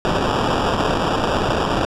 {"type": "noise with sample-and-hold", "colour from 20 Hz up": "blue", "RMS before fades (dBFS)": -19, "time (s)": [0.05, 1.85], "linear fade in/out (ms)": 0, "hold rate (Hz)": 2100, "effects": ["low-pass 5000 Hz 12 dB/octave"]}